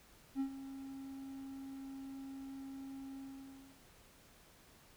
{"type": "tone with ADSR envelope", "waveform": "triangle", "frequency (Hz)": 270.3, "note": "C#4", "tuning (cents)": -44, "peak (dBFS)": -30, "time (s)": [0.35, 3.83], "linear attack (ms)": 51, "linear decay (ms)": 88, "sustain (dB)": -13, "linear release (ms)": 670, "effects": ["pink hiss -63 dBFS RMS until 4.96 s"]}